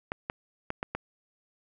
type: clicks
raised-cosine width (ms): 0.5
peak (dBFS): -16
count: 5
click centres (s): 0.119 / 0.299 / 0.704 / 0.829 / 0.95
effects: none